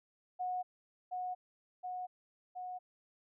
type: tone with echo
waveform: sine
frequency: 730 Hz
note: F#5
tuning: 24 cents flat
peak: -34 dBFS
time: 0.39-0.63 s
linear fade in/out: 20 ms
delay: 720 ms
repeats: 3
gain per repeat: -2 dB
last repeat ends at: 2.79 s
effects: none